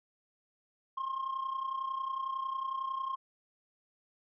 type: tone with amplitude modulation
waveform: sine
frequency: 1065 Hz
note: C6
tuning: 30 cents sharp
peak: -28 dBFS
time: 0.97-3.16 s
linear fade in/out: 10 ms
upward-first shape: sine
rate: 31 Hz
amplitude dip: 75%
effects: tanh soft clip ceiling -30 dBFS